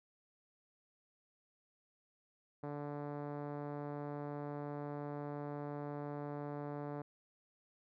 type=tone with low-pass filter; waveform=5% pulse; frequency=145.7 Hz; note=D3; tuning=13 cents flat; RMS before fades=-43 dBFS; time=2.63-7.02 s; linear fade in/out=5 ms; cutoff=620 Hz; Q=0.64; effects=none